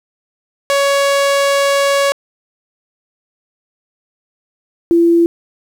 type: tone pair in turn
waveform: sawtooth / sine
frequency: 559 / 338.6 Hz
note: C#5 / E4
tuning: +14 / +46 cents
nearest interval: major sixth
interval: 868 cents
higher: first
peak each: -7 dBFS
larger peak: neither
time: 0.7-2.12 / 4.91-5.26 s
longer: first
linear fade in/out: 0 ms
effects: low-pass 11000 Hz 12 dB/octave + 7-bit